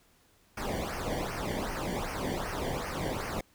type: noise with flanger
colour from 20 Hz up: brown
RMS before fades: -34 dBFS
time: 0.57-3.41 s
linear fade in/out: 5 ms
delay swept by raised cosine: 0.26 to 0.79 ms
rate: 2.6 Hz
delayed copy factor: -0.85
effects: pink hiss -65 dBFS RMS until 3.54 s